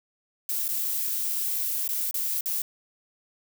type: noise with dropouts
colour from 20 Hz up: violet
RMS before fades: -28 dBFS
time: 0.49-2.62 s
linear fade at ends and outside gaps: 2 ms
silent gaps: 0.681-0.688 / 1.878-1.889 / 2.111-2.142 / 2.409-2.458 s
effects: none